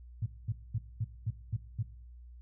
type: tone bursts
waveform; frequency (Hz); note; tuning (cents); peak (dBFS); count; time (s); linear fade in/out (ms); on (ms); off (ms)
sine; 110; A2; 0; -29; 7; 0.22-1.827; 5; 41; 220
effects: noise-tail reverb RT60 0.6 s tail -17 dB re dry + added 60 Hz sine -48 dBFS peak until 2.41 s